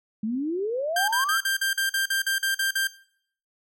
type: exponential sweep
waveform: sine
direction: up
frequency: 207.7 to 1400 Hz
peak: -24 dBFS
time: 0.23-1.38 s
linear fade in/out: 5 ms
type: tone bursts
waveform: sawtooth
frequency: 1583 Hz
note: G6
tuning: 17 cents sharp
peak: -18 dBFS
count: 12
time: 0.96-2.873 s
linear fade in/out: 5 ms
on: 120 ms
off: 43 ms
effects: noise-tail reverb RT60 0.6 s tail -19 dB re dry + MP3 64 kbps